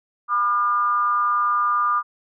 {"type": "tone with frequency modulation", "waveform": "sine", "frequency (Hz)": 1205, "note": "D6", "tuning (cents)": 44, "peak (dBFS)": -17, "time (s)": [0.28, 2.03], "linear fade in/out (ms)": 50, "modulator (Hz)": 213, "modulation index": 0.52, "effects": []}